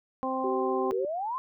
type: harmonic tone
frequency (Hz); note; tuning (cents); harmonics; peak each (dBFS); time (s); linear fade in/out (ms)
261.6; C4; 0; 1 / 2 / 3 / 4; -33 / -33 / -33 / -33; 0.23-0.91; 0
type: tone with vibrato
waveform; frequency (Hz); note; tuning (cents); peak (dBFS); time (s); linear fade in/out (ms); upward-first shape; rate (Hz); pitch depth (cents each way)
sine; 382.8; G4; -41; -28; 0.44-1.05; 2; sine; 16; 11
type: exponential sweep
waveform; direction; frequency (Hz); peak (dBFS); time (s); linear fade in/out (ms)
sine; up; 440.5 to 1075; -29; 0.92-1.38; 0
effects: none